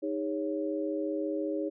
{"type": "tone cluster", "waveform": "sine", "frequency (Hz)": [312.2, 406.7, 554], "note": ["D#4", "G#4", "C#5"], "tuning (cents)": [6, -36, -1], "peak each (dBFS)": [-32, -35, -35], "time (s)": [0.02, 1.7], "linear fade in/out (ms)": 20, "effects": []}